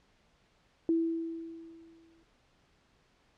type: tone with exponential decay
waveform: sine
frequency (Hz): 329.6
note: E4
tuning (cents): 0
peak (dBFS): -23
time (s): 0.89-2.23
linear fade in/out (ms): 1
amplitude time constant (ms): 290
effects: pink hiss -68 dBFS RMS until 3.37 s + low-pass 5000 Hz 12 dB/octave